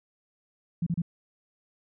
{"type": "tone bursts", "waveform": "sine", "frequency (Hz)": 169.8, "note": "F3", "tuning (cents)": -48, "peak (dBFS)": -24, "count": 3, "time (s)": [0.82, 1.019], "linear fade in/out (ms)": 5, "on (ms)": 45, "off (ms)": 32, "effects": []}